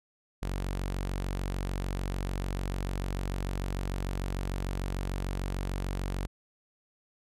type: tone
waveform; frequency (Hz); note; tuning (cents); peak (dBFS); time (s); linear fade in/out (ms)
sawtooth; 46.73; F#1; +18; -27; 0.42-6.27; 10
effects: resampled to 32000 Hz